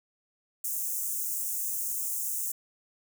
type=high-pass noise; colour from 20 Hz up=white; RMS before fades=-32 dBFS; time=0.64-2.52 s; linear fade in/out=5 ms; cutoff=6400 Hz; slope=48 dB/octave; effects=none